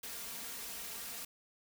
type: noise with comb filter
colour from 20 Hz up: white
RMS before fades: -44 dBFS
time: 0.03-1.25 s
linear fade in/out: 5 ms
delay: 4.3 ms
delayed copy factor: +0.6
effects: none